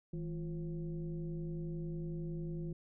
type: tone with frequency modulation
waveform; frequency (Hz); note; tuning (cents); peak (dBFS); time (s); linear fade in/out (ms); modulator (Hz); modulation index
sine; 161.5; E3; -35; -37; 0.13-2.73; 5; 187; 0.81
effects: none